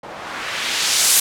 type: noise with low-pass filter sweep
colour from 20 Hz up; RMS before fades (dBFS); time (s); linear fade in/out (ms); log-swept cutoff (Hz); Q
blue; -20; 0.03-1.2; 5; 690 to 11000; 0.91
effects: none